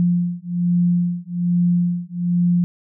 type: beating tone pair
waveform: sine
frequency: 174.61 / 175.81 Hz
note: F3 / F3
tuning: 0 / +12 cents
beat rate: 1.2 Hz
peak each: -19 dBFS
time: 0-2.64 s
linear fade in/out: 0 ms
effects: none

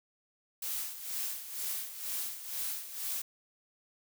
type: noise with tremolo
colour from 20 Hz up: blue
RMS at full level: -35 dBFS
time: 0.62-3.22 s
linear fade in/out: 5 ms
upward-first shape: sine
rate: 2.1 Hz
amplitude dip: 70%
effects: none

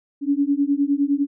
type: beating tone pair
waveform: sine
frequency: 278.4 / 288.2 Hz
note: C#4 / D4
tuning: +8 / -33 cents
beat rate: 9.8 Hz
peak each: -20 dBFS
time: 0.21-1.27 s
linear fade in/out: 50 ms
effects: none

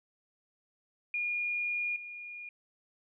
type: tone with level steps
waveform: sine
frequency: 2430 Hz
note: D#7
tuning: 42 cents flat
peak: -30 / -41 dBFS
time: 1.14-2.49 s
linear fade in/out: 2 ms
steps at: 1.96 s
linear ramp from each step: 2 ms
effects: none

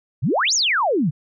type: exponential two-way sweep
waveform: sine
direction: up then down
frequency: 100.9 to 7160 to 130.6 Hz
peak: -16 dBFS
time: 0.22-1.11 s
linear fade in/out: 20 ms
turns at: 0.54 s
effects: none

